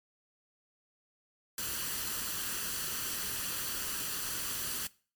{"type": "noise with comb filter", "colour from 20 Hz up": "white", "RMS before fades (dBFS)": -36, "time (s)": [1.58, 4.87], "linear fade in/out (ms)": 2, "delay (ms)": 0.67, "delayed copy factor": 0.55, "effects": ["noise-tail reverb RT60 0.4 s tail -21 dB re dry", "MP3 96 kbps"]}